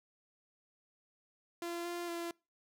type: tone with pitch steps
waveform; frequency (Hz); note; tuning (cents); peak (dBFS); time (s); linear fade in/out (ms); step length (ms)
sawtooth; 342.7 / 347.1 / 340.5; F4 / F4 / F4; -33 / -11 / -44; -34; 1.62-2.31; 2; 230
effects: noise-tail reverb RT60 0.3 s tail -26 dB re dry